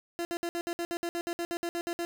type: tone bursts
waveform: 30% pulse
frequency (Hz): 342.5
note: F4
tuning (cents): -34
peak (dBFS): -28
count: 16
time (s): 0.19-2.05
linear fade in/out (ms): 0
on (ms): 60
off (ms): 60
effects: none